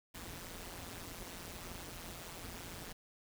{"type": "noise with amplitude modulation", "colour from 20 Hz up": "pink", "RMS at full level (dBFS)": -44, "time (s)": [0.14, 2.93], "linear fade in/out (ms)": 10, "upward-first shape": "sine", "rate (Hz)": 174, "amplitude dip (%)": 80, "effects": []}